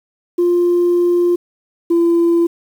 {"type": "tone pair in turn", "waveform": "sine", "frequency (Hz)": [350.2, 339.4], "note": ["F4", "F4"], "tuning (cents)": [5, -49], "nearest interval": "minor second", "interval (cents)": 54, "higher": "first", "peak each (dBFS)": [-9, -8], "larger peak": "second", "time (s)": [[0.38, 1.36], [1.9, 2.47]], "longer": "first", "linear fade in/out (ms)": 10, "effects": ["tanh soft clip ceiling -8 dBFS", "7-bit"]}